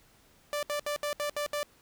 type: tone bursts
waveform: sawtooth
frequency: 587.3 Hz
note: D5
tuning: in tune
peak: -26 dBFS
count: 7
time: 0.53-1.63 s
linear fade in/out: 0 ms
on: 98 ms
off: 69 ms
effects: pink hiss -62 dBFS RMS until 1.81 s